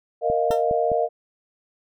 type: chord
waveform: sine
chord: Bb suspended fourth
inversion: none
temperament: just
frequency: 466.2 / 621.6 / 699.2 Hz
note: Bb4 / Eb5 / F5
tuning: 0 / -2 / +2 cents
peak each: -23 dBFS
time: 0.21-1.09 s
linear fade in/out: 50 ms
type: click train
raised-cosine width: 3 ms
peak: -19 dBFS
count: 4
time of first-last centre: 0.3-0.917 s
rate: 4.86 Hz
type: tone with exponential decay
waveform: 20% pulse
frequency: 453.7 Hz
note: A#4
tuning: 47 cents flat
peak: -19 dBFS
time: 0.51-0.65 s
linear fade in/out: 0 ms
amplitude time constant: 29 ms
effects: none